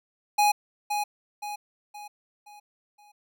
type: tone with echo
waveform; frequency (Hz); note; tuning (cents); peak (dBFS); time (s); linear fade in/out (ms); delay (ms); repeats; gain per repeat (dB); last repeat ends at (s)
square; 830.6; G#5; 0; -19; 0.38-0.52; 10; 520; 5; -7; 3.12
effects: none